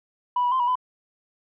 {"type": "tone with pitch steps", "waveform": "sine", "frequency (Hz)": [984, 976, 1039, 968, 1006], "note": ["B5", "B5", "C6", "B5", "B5"], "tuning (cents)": [-7, -21, -12, -35, 32], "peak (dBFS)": -18, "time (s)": [0.36, 0.755], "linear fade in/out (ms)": 5, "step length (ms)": 79, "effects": ["tanh soft clip ceiling -16 dBFS"]}